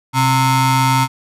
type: ring-modulated tone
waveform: 35% pulse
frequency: 394.5 Hz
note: G4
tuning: 11 cents sharp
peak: -7 dBFS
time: 0.13-1.08 s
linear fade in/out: 50 ms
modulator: 523 Hz
effects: resampled to 32000 Hz